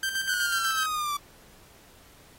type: tone with tremolo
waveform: sawtooth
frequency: 1568 Hz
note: G6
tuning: in tune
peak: -22 dBFS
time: 0.03-0.86 s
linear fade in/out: 2 ms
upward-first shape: square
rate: 8.1 Hz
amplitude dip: 50%
type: exponential sweep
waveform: 45% pulse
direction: down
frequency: 1492 to 1154 Hz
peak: -27 dBFS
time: 0.29-1.17 s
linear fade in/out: 5 ms
effects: pink hiss -55 dBFS RMS until 2.38 s + AAC 48 kbps